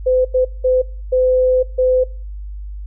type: tone bursts at uneven times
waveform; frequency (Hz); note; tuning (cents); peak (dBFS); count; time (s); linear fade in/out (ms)
sine; 510; C5; -44; -11; 5; 0.06-0.25 / 0.34-0.45 / 0.64-0.82 / 1.12-1.63 / 1.78-2.04; 10
effects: noise-tail reverb RT60 0.4 s tail -22 dB re dry + added 50 Hz sine -26 dBFS peak until 2.86 s